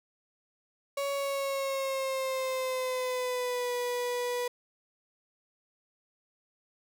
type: tone with pitch glide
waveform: 35% pulse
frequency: 559 to 489.5 Hz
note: C#5 to B4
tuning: +14 to -15 cents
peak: -28 dBFS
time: 0.97-4.48 s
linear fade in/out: 5 ms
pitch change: -229 cents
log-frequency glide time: 1.13-3.73 s
effects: none